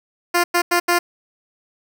10% pulse tone bursts at uneven times, 349.2 Hz, F4, in tune, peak -6 dBFS, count 4, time 0.34-0.44 / 0.54-0.62 / 0.71-0.8 / 0.88-0.99 s, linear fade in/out 10 ms, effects none

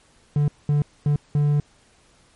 triangle tone bursts at uneven times, 146.5 Hz, D3, 4 cents flat, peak -14 dBFS, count 4, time 0.36-0.48 / 0.69-0.82 / 1.06-1.16 / 1.35-1.6 s, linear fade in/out 2 ms, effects pink hiss -57 dBFS RMS until 2.35 s + MP3 48 kbps

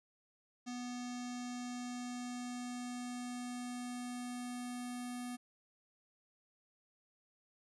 square tone with low-pass filter sweep, 245.9 Hz, B3, 7 cents flat, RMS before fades -43 dBFS, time 0.66-5.37 s, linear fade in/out 20 ms, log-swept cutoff 6500 to 10000 Hz, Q 2.8, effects none

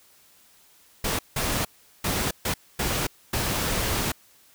pink noise bursts at uneven times, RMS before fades -26 dBFS, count 6, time 1.04-1.19 / 1.36-1.65 / 2.04-2.31 / 2.45-2.54 / 2.79-3.07 / 3.33-4.12 s, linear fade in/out 5 ms, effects white hiss -57 dBFS RMS until 4.54 s

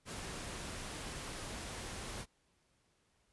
pink noise, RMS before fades -44 dBFS, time 0.05-2.26 s, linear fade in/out 50 ms, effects pink hiss -75 dBFS RMS until 3.32 s + resampled to 24000 Hz

